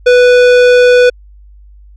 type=tone with tanh clipping; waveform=sine; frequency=493.9 Hz; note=B4; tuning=in tune; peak=-5 dBFS; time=0.06-1.1 s; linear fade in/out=10 ms; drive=17 dB; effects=added 50 Hz sine -35 dBFS peak until 1.96 s